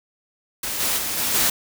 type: noise with level steps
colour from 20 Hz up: white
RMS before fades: -27 / -22 / -26 / -23 / -19 dBFS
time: 0.63-1.5 s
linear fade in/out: 5 ms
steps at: 0.79 / 0.97 / 1.17 / 1.33 s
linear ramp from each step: 20 ms
effects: none